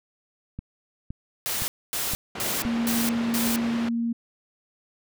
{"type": "click train", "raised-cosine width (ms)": 5, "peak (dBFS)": -21, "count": 5, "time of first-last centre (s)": [0.59, 2.652], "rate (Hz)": 1.94}
{"type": "noise bursts", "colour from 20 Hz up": "white", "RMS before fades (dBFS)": -28, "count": 5, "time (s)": [1.46, 3.56], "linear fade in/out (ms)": 0, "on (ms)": 220, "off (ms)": 250}
{"type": "band-pass noise", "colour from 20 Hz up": "pink", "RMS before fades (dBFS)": -35, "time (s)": [2.35, 3.89], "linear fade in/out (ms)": 5, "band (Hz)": [150, 3400], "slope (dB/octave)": 12}
{"type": "tone", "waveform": "sine", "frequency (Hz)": 232.9, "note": "A#3", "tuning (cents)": -1, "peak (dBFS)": -23, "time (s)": [2.65, 4.13], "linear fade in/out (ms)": 10}
{"effects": []}